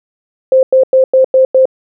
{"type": "tone bursts", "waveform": "sine", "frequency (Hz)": 523.3, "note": "C5", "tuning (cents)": 0, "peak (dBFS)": -4, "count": 6, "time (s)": [0.52, 1.655], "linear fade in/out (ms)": 2, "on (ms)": 110, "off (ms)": 95, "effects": []}